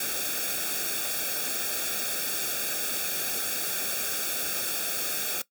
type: noise with comb filter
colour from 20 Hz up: white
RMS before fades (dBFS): -30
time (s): 0-5.42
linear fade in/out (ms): 5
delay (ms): 0.99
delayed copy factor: -0.95
effects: noise-tail reverb RT60 0.1 s tail -18 dB re dry